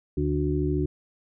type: harmonic tone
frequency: 73.42 Hz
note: D2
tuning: in tune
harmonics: 1 / 2 / 4 / 5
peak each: -28 / -28 / -28 / -28 dBFS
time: 0.17-0.86 s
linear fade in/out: 5 ms
effects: none